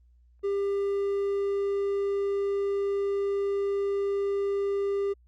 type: tone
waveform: triangle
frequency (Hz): 398.8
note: G4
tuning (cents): +30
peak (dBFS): -23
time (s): 0.43-5.14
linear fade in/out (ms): 20
effects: added 60 Hz sine -56 dBFS peak until 5.27 s + Opus 24 kbps